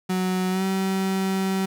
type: tone with pitch glide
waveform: 35% pulse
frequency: 185 to 191.19 Hz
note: F#3 to G3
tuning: 0 to -43 cents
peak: -20 dBFS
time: 0.09-1.66 s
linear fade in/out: 10 ms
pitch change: +57 cents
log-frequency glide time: 0.5-0.64 s
effects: none